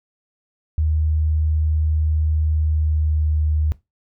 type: tone with pitch glide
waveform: sine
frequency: 77.6 to 76.62 Hz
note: D#2 to D#2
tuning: -4 to -26 cents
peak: -16 dBFS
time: 0.78-3.72 s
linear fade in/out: 0 ms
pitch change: -22 cents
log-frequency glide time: 2.5-3.43 s
effects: noise-tail reverb RT60 0.2 s tail -18 dB re dry